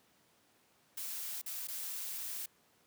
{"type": "noise with dropouts", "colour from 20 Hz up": "blue", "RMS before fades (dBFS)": -41, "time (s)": [0.97, 2.46], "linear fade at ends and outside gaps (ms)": 5, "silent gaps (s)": [[1.416, 1.46], [1.673, 1.683]], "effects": ["pink hiss -69 dBFS RMS until 2.86 s", "high-pass 150 Hz 12 dB/octave"]}